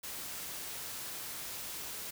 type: noise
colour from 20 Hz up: white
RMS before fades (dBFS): -42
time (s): 0.03-2.11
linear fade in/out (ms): 10
effects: none